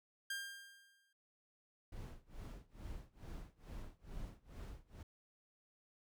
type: tone with exponential decay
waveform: sawtooth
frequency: 1600 Hz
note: G6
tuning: 35 cents sharp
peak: -35 dBFS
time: 0.3-1.13 s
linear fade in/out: 5 ms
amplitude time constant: 180 ms
type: noise with tremolo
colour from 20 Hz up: brown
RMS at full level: -47 dBFS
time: 1.92-5.03 s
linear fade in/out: 5 ms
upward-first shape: sine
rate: 2.3 Hz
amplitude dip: 95%
effects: none